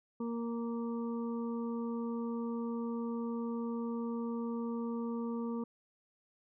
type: harmonic tone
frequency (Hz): 233.1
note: A#3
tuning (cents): 0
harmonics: 1 / 2 / 4 / 5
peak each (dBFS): -35 / -41 / -49 / -50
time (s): 0.2-5.64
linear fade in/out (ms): 5
effects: none